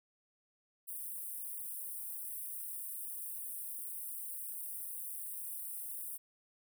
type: high-pass noise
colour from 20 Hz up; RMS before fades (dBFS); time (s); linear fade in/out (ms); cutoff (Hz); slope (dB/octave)
white; -43; 0.87-6.18; 20; 8600; 96
effects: none